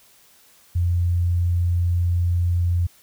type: tone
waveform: sine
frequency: 87.3 Hz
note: F2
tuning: in tune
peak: -17 dBFS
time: 0.75-2.87 s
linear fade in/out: 10 ms
effects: white hiss -54 dBFS RMS until 3.02 s